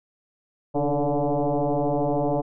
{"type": "tone with frequency modulation", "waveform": "sine", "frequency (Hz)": 138.59, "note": "C#3", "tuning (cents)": 0, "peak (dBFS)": -20, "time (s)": [0.74, 2.42], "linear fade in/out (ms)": 20, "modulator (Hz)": 145, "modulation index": 4.6, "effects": []}